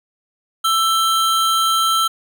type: tone pair together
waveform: square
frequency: 1326 / 3150 Hz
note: E6 / G7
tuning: +10 / +8 cents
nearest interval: octave + minor third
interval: 1498 cents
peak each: -16 / -21 dBFS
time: 0.64-2.08 s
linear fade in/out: 10 ms
effects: none